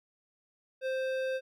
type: tone with hard clipping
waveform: sine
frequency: 523.3 Hz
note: C5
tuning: in tune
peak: -32 dBFS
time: 0.81-1.41 s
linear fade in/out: 50 ms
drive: 13 dB
effects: none